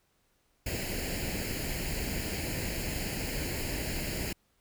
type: noise with comb filter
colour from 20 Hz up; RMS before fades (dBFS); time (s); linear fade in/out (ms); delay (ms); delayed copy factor
pink; -34; 0.66-4.33; 5; 0.42; +0.75
effects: pink hiss -72 dBFS RMS until 4.6 s